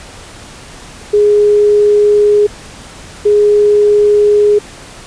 sine tone pair in turn, 415.3 / 415.3 Hz, G#4 / G#4, 0 / 0 cents, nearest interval unison, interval 0 cents, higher neither, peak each -5 dBFS, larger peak neither, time 1.13-2.47 / 3.25-4.59 s, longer neither, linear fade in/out 10 ms, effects pink hiss -33 dBFS RMS until 5.06 s + resampled to 22050 Hz

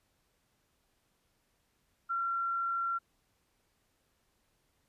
sine tone, 1367 Hz, F6, 37 cents flat, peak -30 dBFS, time 2.09-2.99 s, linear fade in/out 20 ms, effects pink hiss -75 dBFS RMS until 4.88 s + resampled to 32000 Hz

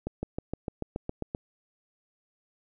accelerating click train, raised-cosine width 2 ms, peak -18 dBFS, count 10, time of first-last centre 0.07-1.349 s, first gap 160 ms, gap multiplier 0.97, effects none

